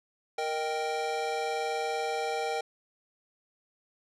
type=chord; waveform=square; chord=Eb major; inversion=second; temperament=equal; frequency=466.2 / 622.3 / 784 Hz; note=Bb4 / Eb5 / G5; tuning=0 / 0 / 0 cents; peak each=-34 / -38 / -33 dBFS; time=0.38-2.61 s; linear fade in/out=5 ms; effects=low-pass 7000 Hz 12 dB/octave